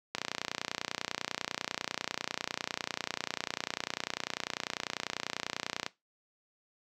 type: click train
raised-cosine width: 0.2 ms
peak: -14 dBFS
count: 173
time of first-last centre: 0.15-5.864 s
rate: 30.1 Hz
effects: noise-tail reverb RT60 0.2 s tail -18 dB re dry + high-pass 150 Hz 12 dB/octave